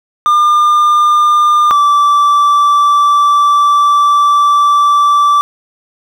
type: tone pair in turn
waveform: triangle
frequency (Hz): 1203 / 1164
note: D6 / D6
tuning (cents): +41 / -16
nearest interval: minor second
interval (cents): 57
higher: first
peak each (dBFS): -4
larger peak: neither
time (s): 0.26-1.71 / 1.71-5.41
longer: second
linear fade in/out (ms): 0
effects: none